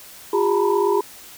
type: tone cluster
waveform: sine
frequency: 357 / 405.3 / 894 / 953 / 990 Hz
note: F4 / G#4 / A5 / A#5 / B5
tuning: +38 / -42 / +27 / +38 / +4 cents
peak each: -22 / -18 / -27 / -27 / -25 dBFS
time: 0.33-1.01 s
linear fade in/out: 5 ms
effects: white hiss -42 dBFS RMS until 1.37 s